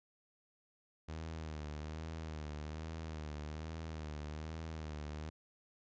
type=tone with vibrato; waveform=sawtooth; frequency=77.78 Hz; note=D#2; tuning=in tune; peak=-38 dBFS; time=1.08-5.3 s; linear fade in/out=10 ms; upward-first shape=sine; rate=1.2 Hz; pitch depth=66 cents each way; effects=resampled to 16000 Hz